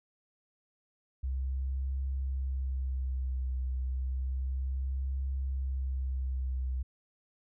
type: tone with vibrato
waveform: sine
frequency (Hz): 65.41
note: C2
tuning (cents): 0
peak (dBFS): -30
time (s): 1.23-6.83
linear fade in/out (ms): 10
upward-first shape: triangle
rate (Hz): 0.31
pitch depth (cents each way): 40
effects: none